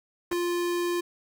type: tone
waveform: square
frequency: 349.2 Hz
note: F4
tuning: in tune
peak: -26 dBFS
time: 0.31-1.01 s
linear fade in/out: 10 ms
type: clicks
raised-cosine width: 0.5 ms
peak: -21 dBFS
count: 2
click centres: 0.316 / 0.328 s
effects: none